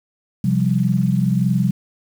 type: chord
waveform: sine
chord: C suspended fourth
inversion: none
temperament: equal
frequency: 130.81 / 174.61 / 196 Hz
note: C3 / F3 / G3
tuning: 0 / 0 / 0 cents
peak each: -19 dBFS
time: 0.44-1.71 s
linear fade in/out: 5 ms
effects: 7-bit